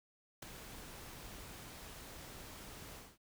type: noise with ADSR envelope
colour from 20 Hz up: pink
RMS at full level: -42 dBFS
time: 0.42-3.18 s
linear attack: 7 ms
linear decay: 5 ms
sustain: -9 dB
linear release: 220 ms
effects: none